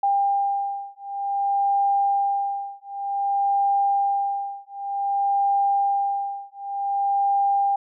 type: beating tone pair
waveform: sine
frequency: 798 / 798.54 Hz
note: G5 / G5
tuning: +31 / +32 cents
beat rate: 0.54 Hz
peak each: -23 / -23 dBFS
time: 0.03-7.76 s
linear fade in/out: 5 ms
effects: none